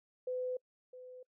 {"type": "tone with echo", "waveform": "sine", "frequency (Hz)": 505, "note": "B4", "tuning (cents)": 39, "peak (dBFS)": -34, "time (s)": [0.27, 0.57], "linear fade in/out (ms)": 5, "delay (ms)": 660, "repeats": 1, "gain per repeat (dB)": -14, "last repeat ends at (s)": 1.23, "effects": ["noise-tail reverb RT60 0.1 s tail -26 dB re dry"]}